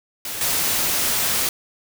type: noise with level steps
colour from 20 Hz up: white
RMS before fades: -29 / -21 dBFS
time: 0.25-1.49 s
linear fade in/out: 2 ms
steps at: 0.41 s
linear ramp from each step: 2 ms
effects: none